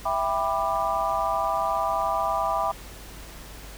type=chord; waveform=sine; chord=E minor seventh; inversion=none; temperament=just; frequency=659.3 / 791.1 / 988.9 / 1186.7 Hz; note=E5 / G5 / B5 / D6; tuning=0 / +16 / +2 / +18 cents; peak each=-28 dBFS; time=0.05-2.72 s; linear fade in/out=10 ms; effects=added 50 Hz sine -43 dBFS peak until 3.77 s + pink hiss -44 dBFS RMS until 3.77 s